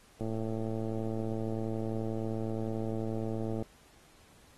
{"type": "click train", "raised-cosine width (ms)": 2, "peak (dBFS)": -23, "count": 380, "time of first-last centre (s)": [0.21, 3.624], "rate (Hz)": 111, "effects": ["pink hiss -61 dBFS RMS until 4.57 s", "AAC 32 kbps"]}